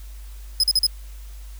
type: tone bursts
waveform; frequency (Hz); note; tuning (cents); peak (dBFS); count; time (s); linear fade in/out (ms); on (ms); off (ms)
40% pulse; 5070; D#8; +32; -14; 4; 0.6-0.867; 2; 36; 41
effects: added 50 Hz sine -35 dBFS peak until 1.59 s + white hiss -51 dBFS RMS until 1.59 s